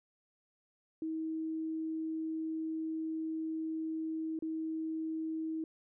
sine tone with dropouts, 319.2 Hz, D#4, 44 cents sharp, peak -34 dBFS, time 1.02-5.64 s, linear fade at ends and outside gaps 2 ms, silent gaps 4.39-4.423 s, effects none

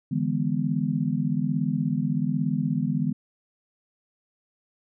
sine chord, E dominant seventh, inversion third, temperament just, 148.33 / 164.81 / 206 / 247.2 Hz, D3 / E3 / G#3 / B3, +18 / 0 / -14 / +2 cents, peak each -28 dBFS, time 0.11-3.13 s, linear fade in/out 10 ms, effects none

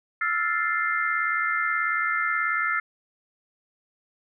sine chord, F major seventh, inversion third, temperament equal, 1318.5 / 1396.9 / 1760 / 2093 Hz, E6 / F6 / A6 / C7, 0 / 0 / 0 / 0 cents, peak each -28 dBFS, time 0.21-2.8 s, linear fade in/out 5 ms, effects none

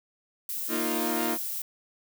violet noise, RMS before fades -33 dBFS, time 0.49-1.62 s, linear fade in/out 2 ms
sawtooth chord, Bb suspended fourth, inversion none, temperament equal, 233.1 / 311.1 / 349.2 Hz, Bb3 / Eb4 / F4, 0 / 0 / 0 cents, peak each -28 dBFS, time 0.68-1.38 s, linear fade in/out 50 ms
effects none

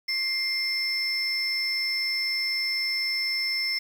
sine tone pair together, 2100 / 5292 Hz, C7 / E8, +6 / +6 cents, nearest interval octave + major third, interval 1600 cents, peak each -27 / -25 dBFS, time 0.08-3.79 s, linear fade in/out 10 ms, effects tanh soft clip ceiling -20 dBFS + 8-bit

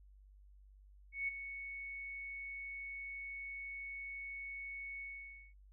sine tone with ADSR envelope, 2217 Hz, C#7, in tune, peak -33 dBFS, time 1.12-5.54 s, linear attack 160 ms, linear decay 15 ms, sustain -10 dB, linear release 530 ms, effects added 49 Hz sine -58 dBFS peak until 5.72 s

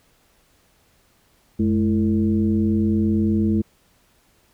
sine tone with frequency modulation, 213 Hz, G#3, 44 cents sharp, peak -16 dBFS, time 1.59-3.62 s, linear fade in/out 10 ms, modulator 119 Hz, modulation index 0.98, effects pink hiss -60 dBFS RMS until 4.53 s

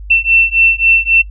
sine beating tone pair, 2688 / 2691.7 Hz, E7 / E7, +33 / +36 cents, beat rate 3.7 Hz, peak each -11 dBFS, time 0.1-1.22 s, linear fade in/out 10 ms, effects noise-tail reverb RT60 0.1 s tail -20 dB re dry + added 50 Hz sine -26 dBFS peak until 1.3 s

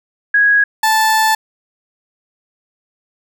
sine / 30% pulse tone pair in turn, 1657 / 877.8 Hz, G#6 / A5, -4 / -4 cents, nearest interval major seventh, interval 1100 cents, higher first, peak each -8 dBFS, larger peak neither, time 0.34-0.64 / 0.83-1.35 s, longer second, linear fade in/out 5 ms, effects none

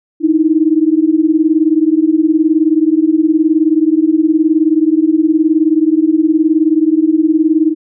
sine beating tone pair, 306.2 / 325.2 Hz, D#4 / E4, -28 / -23 cents, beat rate 19 Hz, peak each -11 dBFS, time 0.2-7.75 s, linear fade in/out 50 ms, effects none

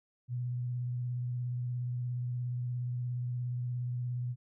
sine tone with vibrato, 123.1 Hz, B2, 5 cents flat, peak -32 dBFS, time 0.28-4.36 s, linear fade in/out 50 ms, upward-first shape square, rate 17 Hz, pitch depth 17 cents each way, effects none

